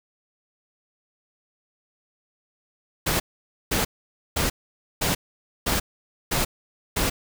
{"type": "noise bursts", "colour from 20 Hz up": "pink", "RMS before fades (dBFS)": -23, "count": 7, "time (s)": [3.06, 7.1], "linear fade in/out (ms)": 10, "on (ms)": 140, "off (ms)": 510, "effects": []}